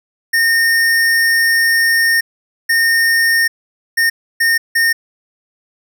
square tone bursts at uneven times, 1832 Hz, A#6, 31 cents flat, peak -11 dBFS, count 5, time 0.33-2.21 / 2.69-3.48 / 3.97-4.1 / 4.4-4.58 / 4.75-4.93 s, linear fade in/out 10 ms, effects none

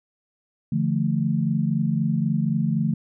sine chord, D minor, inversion none, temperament equal with one note detuned, 146.83 / 170.72 / 220 Hz, D3 / F3 / A3, 0 / -39 / 0 cents, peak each -24 dBFS, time 0.72-2.94 s, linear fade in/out 5 ms, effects none

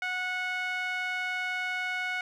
sawtooth tone with band-pass filter, 734 Hz, F#5, 14 cents flat, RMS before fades -32 dBFS, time 0.02-2.21 s, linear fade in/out 2 ms, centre 1900 Hz, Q 3.9, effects none

